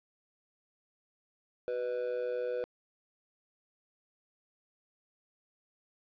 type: tone with amplitude modulation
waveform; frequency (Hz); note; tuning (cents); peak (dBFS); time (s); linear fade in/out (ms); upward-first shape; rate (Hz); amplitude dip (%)
triangle; 493.9; B4; 0; -26; 1.68-2.64; 0; sine; 120; 80
effects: resampled to 11025 Hz + 11-bit